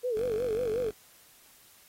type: tone with vibrato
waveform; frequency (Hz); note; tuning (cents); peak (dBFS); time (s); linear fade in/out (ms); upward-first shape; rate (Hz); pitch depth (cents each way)
sine; 464.2; A#4; -7; -27; 0.03-0.91; 20; sine; 5.5; 150
type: tone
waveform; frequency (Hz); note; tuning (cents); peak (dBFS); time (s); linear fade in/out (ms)
5% pulse; 47.59; F#1; +49; -30; 0.15-0.92; 20
effects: white hiss -58 dBFS RMS until 1.88 s + AAC 48 kbps